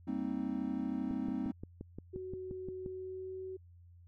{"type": "chord", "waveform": "triangle", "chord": "C minor seventh", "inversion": "second", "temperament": "equal with one note detuned", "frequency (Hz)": [196, 228.7, 261.6, 311.1], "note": ["G3", "Bb3", "C4", "Eb4"], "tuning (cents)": [0, -33, 0, 0], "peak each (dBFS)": [-39, -38, -35, -39], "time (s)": [0.07, 1.52], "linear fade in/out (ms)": 10}
{"type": "click train", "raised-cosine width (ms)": 3, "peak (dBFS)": -30, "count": 11, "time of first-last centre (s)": [1.11, 2.861], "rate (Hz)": 5.71}
{"type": "tone with pitch glide", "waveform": "sine", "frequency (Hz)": [372.2, 376.1], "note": ["F#4", "F#4"], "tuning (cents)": [10, 28], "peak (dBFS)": -40, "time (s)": [2.13, 3.57], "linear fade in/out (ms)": 10, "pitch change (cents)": 18, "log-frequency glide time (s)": [2.82, 3.36]}
{"effects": ["added 87 Hz sine -55 dBFS peak until 4.07 s"]}